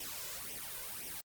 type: noise with flanger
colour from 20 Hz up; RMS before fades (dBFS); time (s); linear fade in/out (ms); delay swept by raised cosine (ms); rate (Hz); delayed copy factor
white; -43; 0-1.21; 5; 0.34 to 2.04; 1.9; +0.75
effects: Opus 48 kbps